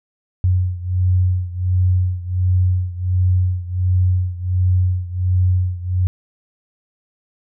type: beating tone pair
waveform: sine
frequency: 90.8 / 92.2 Hz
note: F#2 / F#2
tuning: -32 / -6 cents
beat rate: 1.4 Hz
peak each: -16 / -19 dBFS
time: 0.44-6.07 s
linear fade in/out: 0 ms
effects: none